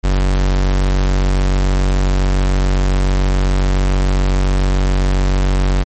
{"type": "tone", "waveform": "45% pulse", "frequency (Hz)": 47.11, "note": "F#1", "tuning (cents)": 32, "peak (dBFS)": -11, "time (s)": [0.03, 5.84], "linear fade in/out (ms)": 20, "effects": ["MP3 32 kbps"]}